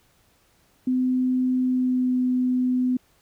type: tone with pitch glide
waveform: sine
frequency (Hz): 254.9 to 252.3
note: C4 to B3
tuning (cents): -45 to +37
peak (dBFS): -19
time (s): 0.87-2.97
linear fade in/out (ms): 5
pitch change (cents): -18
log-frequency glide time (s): 1.61-2.18
effects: pink hiss -62 dBFS RMS until 3.21 s